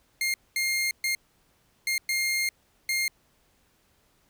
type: tone bursts at uneven times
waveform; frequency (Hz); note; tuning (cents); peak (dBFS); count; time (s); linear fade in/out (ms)
sawtooth; 2123; C7; +25; -21; 6; 0.21-0.34 / 0.56-0.91 / 1.04-1.15 / 1.87-1.98 / 2.09-2.49 / 2.89-3.08; 2
effects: pink hiss -66 dBFS RMS until 4.29 s